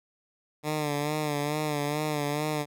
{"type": "tone with vibrato", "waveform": "10% pulse", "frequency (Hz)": 149, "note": "D3", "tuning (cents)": 25, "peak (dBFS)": -19, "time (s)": [0.63, 2.66], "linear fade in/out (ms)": 50, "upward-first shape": "sine", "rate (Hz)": 2.3, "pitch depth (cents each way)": 53, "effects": []}